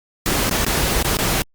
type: noise with dropouts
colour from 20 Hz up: pink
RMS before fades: -19 dBFS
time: 0.26-1.42 s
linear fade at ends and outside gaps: 0 ms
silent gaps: 0.495-0.511 / 0.648-0.665 / 1.026-1.046 / 1.169-1.188 s
effects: Opus 48 kbps